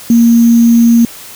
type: tone with sample-and-hold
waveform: sine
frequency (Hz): 233.1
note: A#3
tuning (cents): 0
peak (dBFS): -3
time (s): 0.1-1.05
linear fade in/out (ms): 2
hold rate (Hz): 6300
effects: white hiss -31 dBFS RMS until 1.35 s